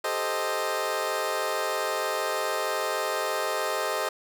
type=chord; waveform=20% pulse; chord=A half-diminished seventh; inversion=third; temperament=equal with one note detuned; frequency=393.6 / 440 / 523.3 / 622.3 Hz; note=G4 / A4 / C5 / Eb5; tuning=+7 / 0 / 0 / 0 cents; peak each=-30 / -28 / -27 / -25 dBFS; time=0.04-4.09 s; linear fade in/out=5 ms; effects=none